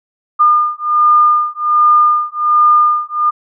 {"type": "beating tone pair", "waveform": "sine", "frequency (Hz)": [1210, 1211.3], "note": ["D#6", "D#6"], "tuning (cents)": [-49, -47], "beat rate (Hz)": 1.3, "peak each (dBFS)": -11, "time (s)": [0.39, 3.31], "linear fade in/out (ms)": 20, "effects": []}